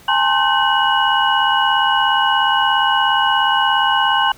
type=tone cluster; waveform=sine; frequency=818 / 895 / 1056 / 1533 / 2918 Hz; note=G#5 / A5 / C6 / G6 / F#7; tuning=-26 / +29 / +16 / -39 / -25 cents; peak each=-19 dBFS; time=0.08-4.32 s; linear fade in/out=5 ms; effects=pink hiss -45 dBFS RMS until 4.37 s